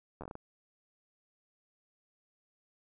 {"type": "slowing click train", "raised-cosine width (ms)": 1, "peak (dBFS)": -29, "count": 7, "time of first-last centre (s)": [0.21, 0.354], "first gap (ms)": 11, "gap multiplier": 1.31, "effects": []}